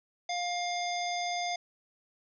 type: harmonic tone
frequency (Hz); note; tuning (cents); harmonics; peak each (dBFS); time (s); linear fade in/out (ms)
706; F5; +19; 1 / 3 / 5 / 7 / 9; -32 / -38 / -40 / -41 / -43; 0.29-1.56; 5
effects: none